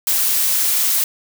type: noise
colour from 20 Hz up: blue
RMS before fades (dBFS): -17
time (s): 0.07-1.04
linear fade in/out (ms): 2
effects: none